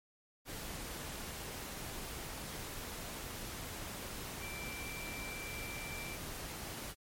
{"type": "tone in noise", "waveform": "sine", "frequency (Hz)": 2346, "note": "D7", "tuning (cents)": -2, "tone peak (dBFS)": -45, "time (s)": [4.39, 6.18], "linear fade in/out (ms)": 50, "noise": "pink", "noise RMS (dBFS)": -44, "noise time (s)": [0.45, 6.95], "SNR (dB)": -4, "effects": ["MP3 64 kbps"]}